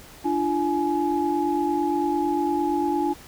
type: tone cluster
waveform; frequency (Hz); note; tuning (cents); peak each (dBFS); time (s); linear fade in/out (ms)
sine; 295.2 / 344 / 842; D4 / F4 / G#5; +9 / -26 / +24; -25; 0.24-3.14; 20
effects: pink hiss -46 dBFS RMS until 3.27 s